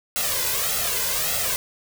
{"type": "noise with flanger", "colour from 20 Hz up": "white", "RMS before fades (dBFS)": -24, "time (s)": [0.16, 1.56], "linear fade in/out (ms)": 0, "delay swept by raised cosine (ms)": [1.5, 2.02], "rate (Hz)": 1.7, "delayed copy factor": 0.75, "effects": []}